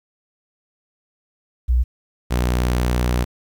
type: tone pair in turn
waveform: sine / sawtooth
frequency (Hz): 61.1 / 61.1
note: B1 / B1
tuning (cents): -18 / -18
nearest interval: unison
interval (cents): 0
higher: neither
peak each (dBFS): -13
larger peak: neither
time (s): 1.68-1.84 / 2.3-3.25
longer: second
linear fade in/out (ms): 20
effects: 9-bit